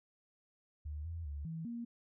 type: tone with pitch steps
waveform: sine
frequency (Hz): 74.9 / 83.5 / 72.3 / 162.5 / 235.1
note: D2 / E2 / D2 / E3 / A#3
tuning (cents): +35 / +23 / -27 / -24 / +15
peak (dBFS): -39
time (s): 0.85-1.85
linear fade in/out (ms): 10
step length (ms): 200
effects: none